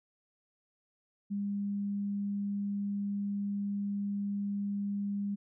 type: tone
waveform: sine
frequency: 201.7 Hz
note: G3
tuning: 50 cents sharp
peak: -31 dBFS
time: 1.3-5.36 s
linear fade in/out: 20 ms
effects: none